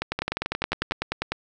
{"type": "two click trains", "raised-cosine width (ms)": 0.3, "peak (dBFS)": [-10, -9], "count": [9, 14], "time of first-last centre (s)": [[0.19, 0.911], [0.02, 1.32]], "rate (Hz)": [11.1, 10], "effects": []}